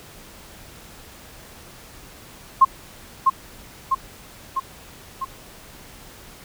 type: tone with echo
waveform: sine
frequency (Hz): 1066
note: C6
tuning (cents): +32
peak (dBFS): -7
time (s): 2.61-2.65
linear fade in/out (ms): 10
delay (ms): 650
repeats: 4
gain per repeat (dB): -4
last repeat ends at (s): 5.25
effects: pink hiss -44 dBFS RMS until 6.44 s